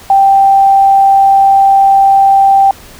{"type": "tone", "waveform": "sine", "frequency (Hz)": 784, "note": "G5", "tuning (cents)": 0, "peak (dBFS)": -3, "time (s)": [0.1, 2.71], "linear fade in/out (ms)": 2, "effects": ["pink hiss -35 dBFS RMS until 2.99 s"]}